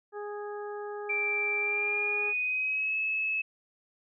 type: harmonic tone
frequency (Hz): 413.9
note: G#4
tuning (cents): -6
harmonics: 1 / 2 / 3 / 4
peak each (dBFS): -36 / -42 / -46 / -48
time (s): 0.12-2.34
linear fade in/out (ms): 50
type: tone with pitch glide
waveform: sine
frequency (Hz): 2349 to 2591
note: D7 to E7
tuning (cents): 0 to -30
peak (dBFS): -27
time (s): 1.09-3.42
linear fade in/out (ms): 10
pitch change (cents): +170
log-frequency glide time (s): 1.59-2.97
effects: none